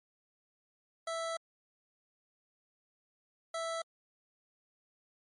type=tone bursts at uneven times; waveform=25% pulse; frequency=659.3 Hz; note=E5; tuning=in tune; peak=-31 dBFS; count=2; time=1.07-1.37 / 3.54-3.82 s; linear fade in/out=5 ms; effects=MP3 48 kbps